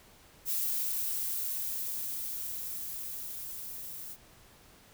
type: noise with level ramp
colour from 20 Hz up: violet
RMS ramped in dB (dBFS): -31 to -43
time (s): 0.45-4.17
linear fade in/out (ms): 50
effects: pink hiss -58 dBFS RMS until 4.93 s